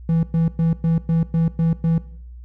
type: tone bursts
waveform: triangle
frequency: 164.7 Hz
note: E3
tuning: 1 cent flat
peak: -13 dBFS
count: 8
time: 0.09-1.98 s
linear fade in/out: 2 ms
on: 140 ms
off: 110 ms
effects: noise-tail reverb RT60 0.7 s tail -18 dB re dry + added 60 Hz sine -35 dBFS peak until 2.44 s